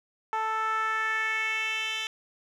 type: tone with band-pass filter sweep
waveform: 10% pulse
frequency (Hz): 440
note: A4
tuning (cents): 0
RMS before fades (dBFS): -29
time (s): 0.33-2.07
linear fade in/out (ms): 0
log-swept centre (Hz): 970 to 3500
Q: 2.9
effects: none